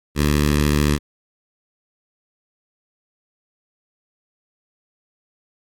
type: tone with notch filter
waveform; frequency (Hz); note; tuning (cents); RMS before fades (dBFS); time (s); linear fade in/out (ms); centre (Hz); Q
10% pulse; 73.8; D2; +9; -17; 0.15-0.99; 50; 690; 0.73
effects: MP3 64 kbps